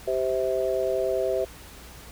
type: harmonic tone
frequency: 130 Hz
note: C3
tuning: 11 cents flat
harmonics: 3 / 4 / 5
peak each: -27 / -27 / -27 dBFS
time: 0.07-1.45 s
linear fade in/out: 10 ms
effects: added 60 Hz sine -48 dBFS peak until 2.11 s + pink hiss -46 dBFS RMS until 2.11 s